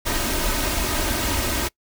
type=noise with comb filter; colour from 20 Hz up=pink; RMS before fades=-23 dBFS; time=0.05-1.69 s; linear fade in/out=20 ms; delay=3.2 ms; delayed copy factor=+0.6; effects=noise-tail reverb RT60 0.1 s tail -24 dB re dry